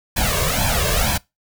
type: noise with flanger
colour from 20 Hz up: pink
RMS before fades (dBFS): -19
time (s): 0.16-1.18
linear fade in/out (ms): 10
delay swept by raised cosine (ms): 1.2 to 1.86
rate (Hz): 2.1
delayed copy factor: +1
effects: noise-tail reverb RT60 0.2 s tail -23 dB re dry